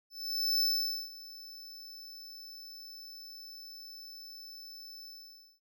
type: tone with ADSR envelope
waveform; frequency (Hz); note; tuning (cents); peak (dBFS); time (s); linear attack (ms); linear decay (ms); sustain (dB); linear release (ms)
square; 5274; E8; 0; -26; 0.1-5.6; 510; 480; -20; 530
effects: none